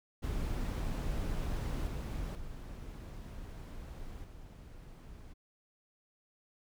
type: noise with level steps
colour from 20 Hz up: brown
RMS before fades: -35 / -38 / -45 / -50 dBFS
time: 0.22-5.34 s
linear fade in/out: 20 ms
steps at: 1.87 / 2.35 / 4.24 s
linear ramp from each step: 2 ms
effects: none